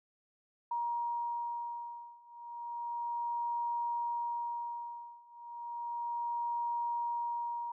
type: beating tone pair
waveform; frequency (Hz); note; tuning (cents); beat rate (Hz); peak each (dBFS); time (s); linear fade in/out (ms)
sine; 946 / 946.33; A#5 / A#5; +25 / +26; 0.33; -38 / -37; 0.71-7.72; 5
effects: none